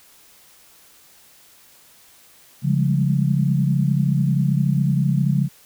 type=tone cluster; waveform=sine; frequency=139.8 / 173 / 197.6 / 207.7 Hz; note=C#3 / F3 / G3 / G#3; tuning=+15 / -16 / +14 / 0 cents; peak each=-18 / -21 / -27 / -26 dBFS; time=2.62-5.49 s; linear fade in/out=50 ms; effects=white hiss -51 dBFS RMS until 5.65 s